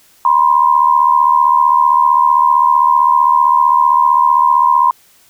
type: tone pair together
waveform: sine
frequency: 967 / 1042.5 Hz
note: B5 / C6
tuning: -37 / -7 cents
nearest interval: minor second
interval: 130 cents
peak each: -10 dBFS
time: 0.25-4.91 s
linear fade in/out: 2 ms
effects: white hiss -49 dBFS RMS until 5.29 s